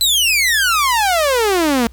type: exponential sweep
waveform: sawtooth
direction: down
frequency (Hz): 4088 to 223.9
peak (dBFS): -9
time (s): 0.01-1.87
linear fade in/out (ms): 0
effects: added 60 Hz sine -36 dBFS peak until 1.92 s + pink hiss -53 dBFS RMS until 1.92 s